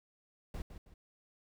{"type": "noise with echo", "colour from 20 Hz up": "brown", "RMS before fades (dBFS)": -40, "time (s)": [0.54, 0.62], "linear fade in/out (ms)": 2, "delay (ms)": 160, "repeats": 2, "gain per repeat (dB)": -9, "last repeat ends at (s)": 0.94, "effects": []}